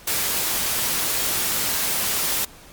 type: noise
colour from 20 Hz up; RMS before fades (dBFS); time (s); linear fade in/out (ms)
white; -23; 0.07-2.45; 5
effects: pink hiss -46 dBFS RMS until 2.72 s + Opus 48 kbps